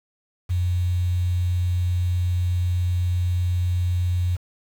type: tone with quantisation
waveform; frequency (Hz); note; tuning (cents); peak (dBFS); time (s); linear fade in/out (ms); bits
sine; 89.2; F2; +37; -19; 0.49-4.37; 20; 7
effects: none